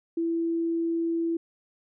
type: tone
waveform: sine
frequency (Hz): 332.9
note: E4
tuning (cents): +17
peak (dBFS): -24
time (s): 0.17-1.37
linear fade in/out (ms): 5
effects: none